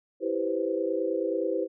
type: chord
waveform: sine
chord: C major seventh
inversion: first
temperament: equal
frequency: 329.6 / 392 / 493.9 / 523.3 Hz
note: E4 / G4 / B4 / C5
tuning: 0 / 0 / 0 / 0 cents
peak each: -31 dBFS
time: 0.2-1.68 s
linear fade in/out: 50 ms
effects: none